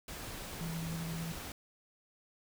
sine tone in noise, 164.81 Hz, E3, in tune, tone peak -37 dBFS, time 0.61-1.32 s, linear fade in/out 2 ms, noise pink, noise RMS -44 dBFS, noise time 0.08-1.52 s, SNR +4 dB, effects none

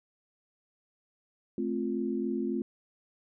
sine chord, F major, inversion first, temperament just, 218.3 / 261.9 / 349.2 Hz, A3 / C4 / F4, -13 / +2 / 0 cents, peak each -33 dBFS, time 1.58-2.62 s, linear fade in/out 2 ms, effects none

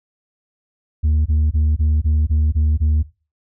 sine tone bursts, 76.5 Hz, D#2, 29 cents flat, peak -10 dBFS, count 8, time 1.03-3.031 s, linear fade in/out 20 ms, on 230 ms, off 23 ms, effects noise-tail reverb RT60 0.3 s tail -18 dB re dry + tanh soft clip ceiling -12 dBFS

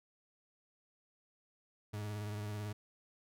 40% pulse tone with vibrato, 104.6 Hz, G#2, 13 cents sharp, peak -38 dBFS, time 1.93-2.73 s, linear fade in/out 10 ms, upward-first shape triangle, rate 18 Hz, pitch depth 47 cents each way, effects none

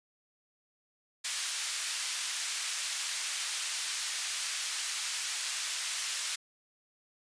white band-pass noise, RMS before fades -35 dBFS, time 1.24-6.36 s, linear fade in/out 10 ms, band 1600 to 8400 Hz, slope 12 dB/octave, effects resampled to 22050 Hz

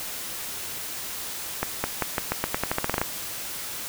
accelerating click train, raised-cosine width 0.5 ms, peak -8 dBFS, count 15, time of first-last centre 1.63-3.015 s, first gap 210 ms, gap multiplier 0.87, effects white hiss -34 dBFS RMS until 3.88 s

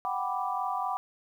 sine chord, G major seventh, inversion third, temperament equal, 740 / 784 / 987.8 / 1174.7 Hz, F#5 / G5 / B5 / D6, 0 / 0 / 0 / 0 cents, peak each -34 dBFS, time 0.05-0.97 s, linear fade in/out 0 ms, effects 10-bit

